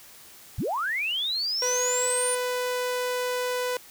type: linear sweep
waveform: sine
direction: up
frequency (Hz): 54.4 to 9400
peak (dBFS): -25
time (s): 0.58-2.35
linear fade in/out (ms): 5
type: tone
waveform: sawtooth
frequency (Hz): 497.5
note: B4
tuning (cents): +13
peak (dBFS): -22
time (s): 1.62-3.77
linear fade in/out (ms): 2
effects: white hiss -49 dBFS RMS until 3.9 s